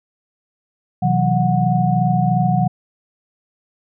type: tone cluster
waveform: sine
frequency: 128.3 / 162.3 / 185.3 / 732 Hz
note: C3 / E3 / F#3 / F#5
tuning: -34 / -27 / +3 / -19 cents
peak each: -19 dBFS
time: 1.02-2.68 s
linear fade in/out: 10 ms
effects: none